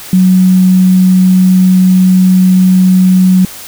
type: tone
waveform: sine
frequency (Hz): 185.2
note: F#3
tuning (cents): +2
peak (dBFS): -3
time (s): 0.13-3.45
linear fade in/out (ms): 2
effects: white hiss -28 dBFS RMS until 3.67 s